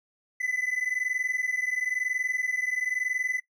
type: tone pair together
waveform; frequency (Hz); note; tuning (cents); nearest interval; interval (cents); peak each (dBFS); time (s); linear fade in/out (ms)
triangle; 1997 / 2018; B6 / B6; +19 / +37; unison; 18; -28; 0.4-3.4; 10
effects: noise-tail reverb RT60 0.1 s tail -18 dB re dry

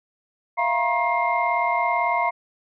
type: tone cluster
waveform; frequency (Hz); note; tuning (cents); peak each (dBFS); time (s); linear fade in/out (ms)
sine; 659 / 697 / 951 / 1075 / 2115; E5 / F5 / A#5 / C6 / C7; -1 / -4 / +34 / +47 / +18; -32 / -24 / -23 / -26 / -26; 0.57-2.31; 20
effects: tanh soft clip ceiling -8 dBFS

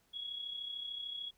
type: tone with amplitude modulation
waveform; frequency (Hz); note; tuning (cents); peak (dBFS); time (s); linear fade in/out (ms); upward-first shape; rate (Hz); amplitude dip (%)
sine; 3339; G#7; +9; -37; 0.13-1.31; 20; sine; 33.4; 55
effects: pink hiss -72 dBFS RMS until 1.37 s

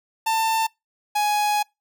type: tone pair in turn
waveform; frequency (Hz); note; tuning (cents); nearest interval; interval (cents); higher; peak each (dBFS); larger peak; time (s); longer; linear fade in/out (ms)
45% pulse; 893 / 834.5; A5 / G#5; +25 / +8; minor second; 117; first; -19; neither; 0.26-0.67 / 1.15-1.63; second; 10
effects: noise-tail reverb RT60 0.2 s tail -25 dB re dry

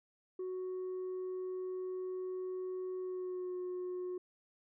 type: tone with pitch glide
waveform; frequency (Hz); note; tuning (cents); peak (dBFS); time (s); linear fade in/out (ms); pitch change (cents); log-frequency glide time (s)
sine; 370 to 362.8; F#4 to F#4; 0 to -34; -35; 0.39-4.18; 5; -34; 2.99-3.56
effects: tanh soft clip ceiling -36 dBFS

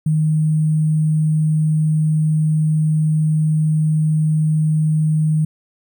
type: tone with sample-and-hold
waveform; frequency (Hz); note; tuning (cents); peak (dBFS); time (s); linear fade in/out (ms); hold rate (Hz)
sine; 155.56; D#3; 0; -13; 0.06-5.45; 5; 8820
effects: none

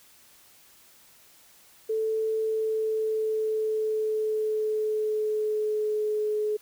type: tone with pitch glide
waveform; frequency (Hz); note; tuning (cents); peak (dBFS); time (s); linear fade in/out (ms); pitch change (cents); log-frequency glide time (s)
sine; 440 to 424.5; A4 to G#4; 0 to +38; -24; 1.89-6.57; 10; -62; 2.36-6.38
effects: white hiss -56 dBFS RMS until 6.61 s

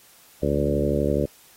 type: harmonic tone with a mistuned harmonic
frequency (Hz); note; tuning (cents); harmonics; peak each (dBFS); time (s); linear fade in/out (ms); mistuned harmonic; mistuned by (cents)
72; D2; -34; 1 / 2 / 3 / 4 / 5 / 6 / 7 / 8; -28 / -28 / -28 / -28 / -28 / -28 / -28 / -28; 0.42-1.26; 10; 2; +17
effects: white hiss -53 dBFS RMS until 1.56 s + AAC 48 kbps

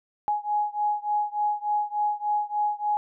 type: beating tone pair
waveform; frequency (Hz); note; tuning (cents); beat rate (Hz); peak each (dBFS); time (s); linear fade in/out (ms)
sine; 834 / 837.4; G#5 / G#5; +7 / +14; 3.4; -26 / -27; 0.28-2.97; 0
effects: none

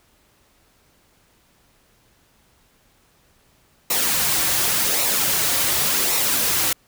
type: noise with flanger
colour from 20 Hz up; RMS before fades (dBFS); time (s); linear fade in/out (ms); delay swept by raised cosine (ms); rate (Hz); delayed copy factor
white; -20; 3.9-6.73; 5; 0.62 to 4.82; 0.89; -0.5
effects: pink hiss -59 dBFS RMS until 6.87 s

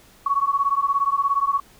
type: beating tone pair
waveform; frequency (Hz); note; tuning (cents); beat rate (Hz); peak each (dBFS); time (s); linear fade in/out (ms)
sine; 1108.7 / 1125.7; C#6 / C#6; 0 / +26; 17; -21; 0.26-1.6; 5
effects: pink hiss -52 dBFS RMS until 1.79 s

